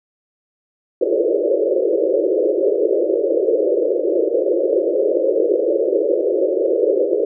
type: band-pass noise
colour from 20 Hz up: white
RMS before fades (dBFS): -17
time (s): 1.01-7.25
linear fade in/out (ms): 5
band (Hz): 330 to 570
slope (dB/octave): 96
effects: none